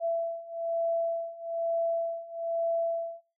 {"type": "beating tone pair", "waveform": "sine", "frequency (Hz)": [668, 669.1], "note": ["E5", "E5"], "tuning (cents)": [23, 26], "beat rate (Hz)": 1.1, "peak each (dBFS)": [-32, -30], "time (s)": [0, 3.21], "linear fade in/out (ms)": 50, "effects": ["noise-tail reverb RT60 0.3 s tail -18 dB re dry"]}